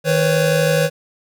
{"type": "tone cluster", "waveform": "square", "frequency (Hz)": [158, 501, 553], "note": ["D#3", "B4", "C#5"], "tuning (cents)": [27, 25, -4], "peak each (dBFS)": -19, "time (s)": [0.04, 0.9], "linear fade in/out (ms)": 50, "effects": []}